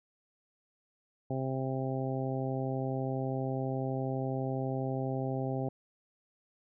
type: harmonic tone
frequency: 132.1 Hz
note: C3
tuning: 17 cents sharp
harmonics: 1 / 2 / 3 / 4 / 5 / 6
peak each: -34 / -37 / -39 / -40 / -41 / -42 dBFS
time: 1.3-5.69 s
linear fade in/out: 5 ms
effects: none